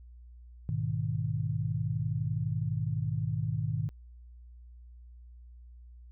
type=chord; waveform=sine; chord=G# minor; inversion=none; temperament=equal; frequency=103.83 / 123.47 / 155.56 Hz; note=G#2 / B2 / D#3; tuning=0 / 0 / 0 cents; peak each=-33 dBFS; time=0.69-3.89 s; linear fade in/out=0 ms; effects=added 60 Hz sine -48 dBFS peak until 6.11 s